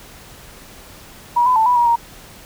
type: tone with pitch steps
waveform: sine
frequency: 959 / 1005 / 886 / 985 / 954 / 936 Hz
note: A#5 / B5 / A5 / B5 / A#5 / A#5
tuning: +49 / +30 / +12 / -5 / +40 / +7 cents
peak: -11 dBFS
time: 1.36-1.96 s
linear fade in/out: 10 ms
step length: 100 ms
effects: pink hiss -41 dBFS RMS until 2.45 s